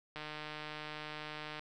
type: click train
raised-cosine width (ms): 0.3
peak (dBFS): -27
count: 219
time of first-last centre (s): 0.16-1.594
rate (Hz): 152
effects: none